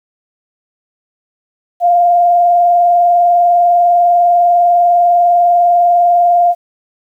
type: tone with vibrato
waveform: sine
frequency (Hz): 698.5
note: F5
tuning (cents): 0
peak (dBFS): -6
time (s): 1.8-6.55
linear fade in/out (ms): 50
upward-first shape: sine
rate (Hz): 20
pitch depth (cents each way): 35
effects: 8-bit